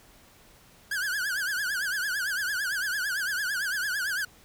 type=tone with vibrato; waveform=45% pulse; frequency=1568 Hz; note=G6; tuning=in tune; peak=-27 dBFS; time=0.91-4.25 s; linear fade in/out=5 ms; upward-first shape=triangle; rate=8.9 Hz; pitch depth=180 cents each way; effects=pink hiss -56 dBFS RMS until 4.44 s